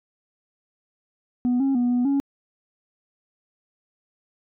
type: tone with pitch steps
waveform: sine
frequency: 246.4 / 271.8 / 243.8 / 245.6 / 278.3 Hz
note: B3 / C#4 / B3 / B3 / C#4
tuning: -4 / -34 / -22 / -9 / +7 cents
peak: -16 dBFS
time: 1.45-2.2 s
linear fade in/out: 0 ms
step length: 150 ms
effects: tanh soft clip ceiling -17 dBFS